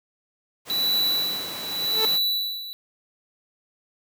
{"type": "high-pass noise", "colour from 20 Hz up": "pink", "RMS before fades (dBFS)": -37, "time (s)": [0.65, 2.2], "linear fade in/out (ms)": 50, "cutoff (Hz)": 200, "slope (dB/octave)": 12}
{"type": "tone with tremolo", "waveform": "square", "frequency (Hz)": 3951, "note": "B7", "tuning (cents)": 0, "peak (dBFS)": -20, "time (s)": [0.7, 2.73], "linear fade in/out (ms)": 0, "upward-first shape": "sine", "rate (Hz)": 0.88, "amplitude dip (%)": 80}
{"type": "tone with exponential growth", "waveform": "sawtooth", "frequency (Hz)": 439.6, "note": "A4", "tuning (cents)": -2, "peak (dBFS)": -18, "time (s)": [1.78, 2.05], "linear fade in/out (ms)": 0, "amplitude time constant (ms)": 57}
{"effects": []}